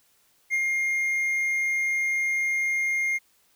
triangle tone with ADSR envelope, 2124 Hz, C7, 25 cents sharp, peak -19 dBFS, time 0.5-3.19 s, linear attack 38 ms, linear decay 48 ms, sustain -2 dB, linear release 29 ms, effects white hiss -64 dBFS RMS until 3.55 s

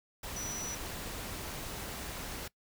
sine tone in noise, 5900 Hz, F#8, 6 cents flat, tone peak -38 dBFS, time 0.36-0.75 s, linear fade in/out 5 ms, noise pink, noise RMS -41 dBFS, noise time 0.23-2.48 s, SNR 0 dB, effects noise-tail reverb RT60 0.1 s tail -21 dB re dry

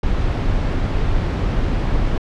brown noise, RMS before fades -18 dBFS, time 0.03-2.18 s, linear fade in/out 5 ms, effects low-pass 4000 Hz 12 dB/octave

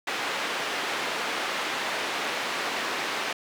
white band-pass noise, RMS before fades -30 dBFS, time 0.07-3.33 s, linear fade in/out 5 ms, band 300 to 2600 Hz, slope 12 dB/octave, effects none

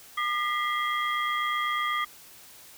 sine tone cluster, 1209 / 1947 / 2075 / 3264 Hz, D6 / B6 / C7 / G#7, +50 / -25 / -15 / -31 cents, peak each -27 / -33 / -34 / -35 dBFS, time 0.17-2.05 s, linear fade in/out 10 ms, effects white hiss -50 dBFS RMS until 2.77 s

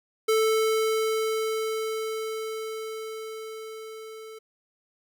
square tone with level ramp, 440 Hz, A4, in tune, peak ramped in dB -20 to -41 dBFS, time 0.28-4.39 s, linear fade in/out 10 ms, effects none

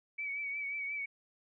sine tone with vibrato, 2274 Hz, C#7, 44 cents sharp, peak -35 dBFS, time 0.18-1.06 s, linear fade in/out 10 ms, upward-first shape triangle, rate 5.6 Hz, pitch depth 49 cents each way, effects none

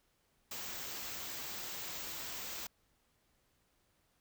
white band-stop noise, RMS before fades -43 dBFS, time 0.51-2.67 s, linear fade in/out 5 ms, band 8200 to 13000 Hz, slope 96 dB/octave, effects pink hiss -75 dBFS RMS until 4.2 s

